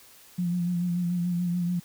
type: tone with vibrato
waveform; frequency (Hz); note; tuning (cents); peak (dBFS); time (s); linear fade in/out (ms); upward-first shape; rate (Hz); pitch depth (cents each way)
sine; 175.7; F3; +11; -24; 0.38-1.8; 10; sine; 6.9; 37
effects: white hiss -53 dBFS RMS until 1.84 s